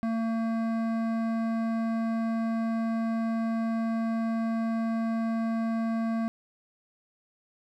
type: tone with hard clipping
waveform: sine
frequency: 226.5 Hz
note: A#3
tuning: 50 cents flat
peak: -28 dBFS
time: 0.03-6.28 s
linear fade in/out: 0 ms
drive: 13 dB
effects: none